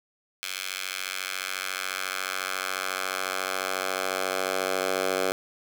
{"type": "tone with high-pass filter sweep", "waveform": "10% pulse", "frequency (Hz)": 94.1, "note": "F#2", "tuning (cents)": 30, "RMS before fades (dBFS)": -30, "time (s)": [0.43, 5.32], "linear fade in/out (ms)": 0, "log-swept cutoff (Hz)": [2500, 500], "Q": 1.1, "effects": []}